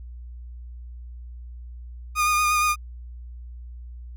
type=tone with vibrato; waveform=30% pulse; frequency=1224 Hz; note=D#6; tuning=29 cents flat; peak=-16 dBFS; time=2.15-2.76 s; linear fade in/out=50 ms; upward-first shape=sine; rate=8.5 Hz; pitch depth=19 cents each way; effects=added 60 Hz sine -36 dBFS peak until 4.16 s